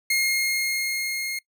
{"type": "tone with level ramp", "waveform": "sawtooth", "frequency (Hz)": 2142, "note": "C7", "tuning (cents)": 40, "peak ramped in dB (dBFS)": [-16, -24], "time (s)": [0.1, 1.39], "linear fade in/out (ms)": 5, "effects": ["noise-tail reverb RT60 0.1 s tail -22 dB re dry"]}